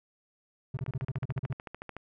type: tone bursts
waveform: triangle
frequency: 130.81 Hz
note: C3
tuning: in tune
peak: -27 dBFS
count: 12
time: 0.74-1.531 s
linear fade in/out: 5 ms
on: 32 ms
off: 37 ms
type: click train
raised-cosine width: 0.5 ms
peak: -25 dBFS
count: 17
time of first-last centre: 0.79-1.966 s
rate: 13.6 Hz
effects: none